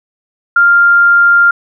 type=tone; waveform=sine; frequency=1396.9 Hz; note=F6; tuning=in tune; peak=-4 dBFS; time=0.56-1.51 s; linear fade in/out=5 ms; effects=none